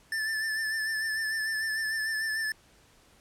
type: tone with vibrato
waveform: square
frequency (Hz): 1760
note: A6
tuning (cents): 0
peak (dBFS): -29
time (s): 0.12-2.52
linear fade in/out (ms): 2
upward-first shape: triangle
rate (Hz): 6.7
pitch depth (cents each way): 42
effects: pink hiss -60 dBFS RMS until 3.2 s + low-pass 11000 Hz 12 dB/octave